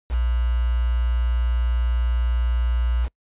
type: tone with quantisation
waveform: sine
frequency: 60 Hz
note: B1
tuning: 49 cents flat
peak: -18 dBFS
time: 0.09-3.09 s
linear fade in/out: 50 ms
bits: 6
effects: noise-tail reverb RT60 0.1 s tail -26 dB re dry + resampled to 8000 Hz